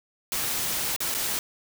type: noise with dropouts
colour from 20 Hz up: white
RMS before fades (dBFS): -28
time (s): 0.32-1.39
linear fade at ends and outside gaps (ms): 1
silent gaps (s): 0.963-1.004 / 1.142-1.148
effects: none